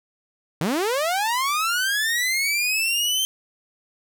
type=linear sweep; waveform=sawtooth; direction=up; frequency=141.5 to 3136 Hz; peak=-17 dBFS; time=0.61-3.25 s; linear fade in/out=0 ms; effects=none